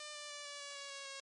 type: tone with pitch steps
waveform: 5% pulse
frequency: 598 / 590.4 / 583 / 575.6 / 568.4 / 561.2 / 554.1 / 547.1 Hz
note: D5 / D5 / D5 / D5 / C#5 / C#5 / C#5 / C#5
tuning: +31 / +9 / -13 / -35 / +43 / +21 / -1 / -23 cents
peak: -34 dBFS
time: 0-1.2 s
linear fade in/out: 2 ms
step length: 150 ms
effects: MP3 48 kbps